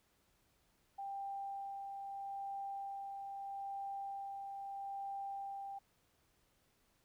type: tone with tremolo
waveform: sine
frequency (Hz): 791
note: G5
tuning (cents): +15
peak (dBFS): -40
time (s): 0.98-5.79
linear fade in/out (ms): 10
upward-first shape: sine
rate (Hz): 0.78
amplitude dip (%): 30
effects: pink hiss -75 dBFS RMS until 7.04 s